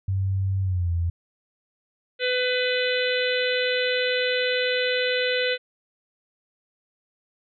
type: tone with pitch glide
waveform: sine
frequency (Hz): 96.2 to 85.21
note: G2 to F2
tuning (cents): -32 to -42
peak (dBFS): -21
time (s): 0.08-1.1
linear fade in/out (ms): 5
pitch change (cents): -210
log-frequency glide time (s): 0.62-0.91
type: harmonic tone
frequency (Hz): 501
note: B4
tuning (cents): +25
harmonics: 1 / 3 / 4 / 5 / 6 / 7 / 8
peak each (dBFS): -24 / -29 / -30 / -31 / -32 / -32 / -33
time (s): 2.19-5.58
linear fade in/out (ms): 50
effects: none